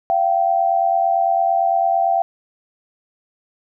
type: tone pair together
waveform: sine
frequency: 684 / 772.9 Hz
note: F5 / G5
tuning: -36 / -25 cents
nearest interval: major second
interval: 211 cents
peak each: -17 dBFS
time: 0.1-2.22 s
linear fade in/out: 0 ms
effects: none